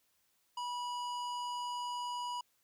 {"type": "tone with low-pass filter", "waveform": "square", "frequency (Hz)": 975, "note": "B5", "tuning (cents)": -23, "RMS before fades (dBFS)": -39, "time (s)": [0.57, 2.41], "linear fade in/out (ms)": 5, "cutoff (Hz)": 6700, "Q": 0.79, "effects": ["white hiss -75 dBFS RMS until 2.63 s"]}